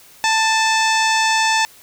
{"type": "harmonic tone with a mistuned harmonic", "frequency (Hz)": 886, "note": "A5", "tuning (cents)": 12, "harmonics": [1, 2, 3, 4, 5, 6, 7, 8, 9], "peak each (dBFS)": [-17, -20, -22, -25, -28, -26, -28, -31, -31], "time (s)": [0.24, 1.65], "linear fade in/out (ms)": 0, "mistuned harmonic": 3, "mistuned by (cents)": -32, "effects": ["white hiss -46 dBFS RMS until 1.82 s"]}